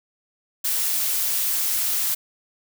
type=noise; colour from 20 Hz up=blue; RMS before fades=-23 dBFS; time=0.64-2.15 s; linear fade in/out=10 ms; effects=none